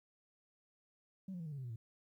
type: tone with pitch steps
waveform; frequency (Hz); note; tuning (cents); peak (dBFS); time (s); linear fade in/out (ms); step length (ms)
sine; 190.7 / 176.9 / 164.11 / 152.24 / 141.22 / 131.01 / 121.53 / 112.74; G3 / F3 / E3 / D#3 / C#3 / C3 / B2 / A2; -47 / +23 / -7 / -37 / +33 / +3 / -27 / +43; -40; 1.28-1.76; 5; 60
effects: tanh soft clip ceiling -39 dBFS + 13-bit